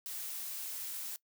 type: noise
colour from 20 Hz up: blue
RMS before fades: -41 dBFS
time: 0.06-1.16 s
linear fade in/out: 0 ms
effects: noise-tail reverb RT60 0.1 s tail -21 dB re dry